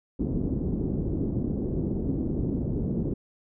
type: low-pass noise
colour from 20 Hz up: white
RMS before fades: -28 dBFS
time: 0.19-3.14 s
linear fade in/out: 10 ms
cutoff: 330 Hz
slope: 24 dB/octave
effects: none